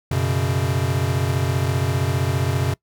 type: chord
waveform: square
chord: F# suspended fourth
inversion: none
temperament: equal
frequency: 92.5 / 123.47 / 138.59 Hz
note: F#2 / B2 / C#3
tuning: 0 / 0 / 0 cents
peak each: -24 dBFS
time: 0.11-2.74 s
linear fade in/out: 5 ms
effects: noise-tail reverb RT60 0.1 s tail -23 dB re dry